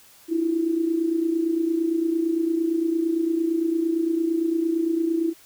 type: tone with amplitude modulation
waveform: sine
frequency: 330 Hz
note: E4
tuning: 2 cents sharp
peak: -17 dBFS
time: 0.28-5.34 s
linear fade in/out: 50 ms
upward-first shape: sine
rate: 28.8 Hz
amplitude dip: 65%
effects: white hiss -52 dBFS RMS until 5.45 s